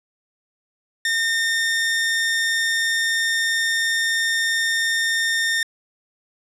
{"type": "tone", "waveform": "sawtooth", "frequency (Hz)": 1821, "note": "A#6", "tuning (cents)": -41, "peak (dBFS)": -15, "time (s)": [1.05, 5.63], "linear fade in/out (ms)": 2, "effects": ["low-pass 10000 Hz 12 dB/octave"]}